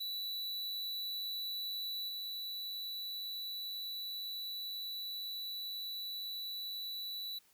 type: tone with level steps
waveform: square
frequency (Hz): 3951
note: B7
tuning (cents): 0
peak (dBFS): -38 / -40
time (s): 0-7.39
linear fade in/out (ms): 10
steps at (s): 2.08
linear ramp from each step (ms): 10
effects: white hiss -68 dBFS RMS until 7.53 s